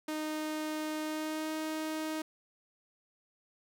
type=tone with pitch glide; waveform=sawtooth; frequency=308.8 to 313.1 Hz; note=D#4 to D#4; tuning=-13 to +11 cents; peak=-30 dBFS; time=0.08-2.22 s; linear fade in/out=5 ms; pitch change=+24 cents; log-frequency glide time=1.02-1.52 s; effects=12-bit